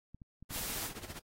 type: clicks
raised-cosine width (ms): 5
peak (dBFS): -37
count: 6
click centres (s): 0.146 / 0.218 / 0.426 / 0.508 / 0.561 / 0.612
type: noise with tremolo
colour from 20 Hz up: pink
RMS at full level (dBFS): -43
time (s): 0.49-1.2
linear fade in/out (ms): 20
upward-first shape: triangle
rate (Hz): 15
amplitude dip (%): 90
type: noise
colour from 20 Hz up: white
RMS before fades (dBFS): -39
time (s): 0.5-0.91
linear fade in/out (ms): 50
effects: AAC 48 kbps